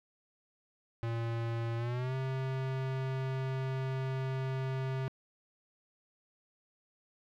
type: tone with pitch glide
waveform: square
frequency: 115.7 to 132.14 Hz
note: A#2 to C3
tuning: -13 to +17 cents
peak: -33 dBFS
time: 1.03-5.08 s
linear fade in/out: 0 ms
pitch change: +230 cents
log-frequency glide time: 1.77-2.15 s
effects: low-pass 3000 Hz 12 dB/octave + 11-bit